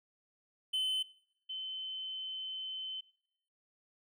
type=tone pair in turn; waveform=triangle / sine; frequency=3051 / 3062 Hz; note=G7 / G7; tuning=-48 / -41 cents; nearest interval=unison; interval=7 cents; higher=second; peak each=-29 / -38 dBFS; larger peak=first; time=0.73-1.03 / 1.49-3.01 s; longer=second; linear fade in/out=10 ms; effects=noise-tail reverb RT60 0.7 s tail -21 dB re dry